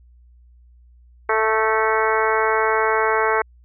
harmonic tone with a mistuned harmonic, 220 Hz, A3, in tune, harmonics 2 / 3 / 4 / 5 / 6 / 7 / 8 / 9 / 10, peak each -21 / -27 / -23 / -24 / -25 / -25 / -32 / -28 / -29 dBFS, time 1.29-3.42 s, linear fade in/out 5 ms, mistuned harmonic 9, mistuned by -31 cents, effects added 60 Hz sine -47 dBFS peak until 3.64 s

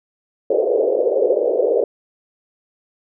pink band-pass noise, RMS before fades -17 dBFS, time 0.5-1.84 s, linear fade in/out 2 ms, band 410 to 560 Hz, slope 48 dB/octave, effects none

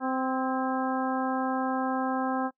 harmonic tone with a mistuned harmonic, 260.6 Hz, C4, 7 cents flat, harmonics 1 / 2 / 3 / 4 / 5 / 6, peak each -29 / -35 / -31 / -35 / -37 / -40 dBFS, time 0-2.51 s, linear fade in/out 50 ms, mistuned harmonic 6, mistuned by +45 cents, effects noise-tail reverb RT60 0.1 s tail -22 dB re dry

